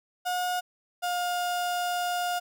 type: tone pair in turn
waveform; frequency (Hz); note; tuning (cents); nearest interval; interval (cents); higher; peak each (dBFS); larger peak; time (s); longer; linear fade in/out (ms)
35% pulse; 721 / 710.7; F#5 / F5; -45 / +30; unison; 25; first; -25; neither; 0.25-0.61 / 1.02-2.4; second; 20
effects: none